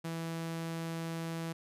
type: tone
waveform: sawtooth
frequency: 164.81 Hz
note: E3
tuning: in tune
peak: -32 dBFS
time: 0.04-1.53 s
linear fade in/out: 10 ms
effects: resampled to 32000 Hz